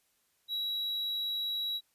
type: tone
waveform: triangle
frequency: 3885 Hz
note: B7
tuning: 29 cents flat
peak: -30 dBFS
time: 0.48-1.81 s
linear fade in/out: 50 ms
effects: white hiss -73 dBFS RMS until 1.94 s + resampled to 32000 Hz